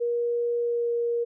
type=tone with pitch glide; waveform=sine; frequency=475.3 to 471.7 Hz; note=A#4 to A#4; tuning=+34 to +20 cents; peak=-23 dBFS; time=0-1.25 s; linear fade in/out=20 ms; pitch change=-14 cents; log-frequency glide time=0.58-0.91 s; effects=none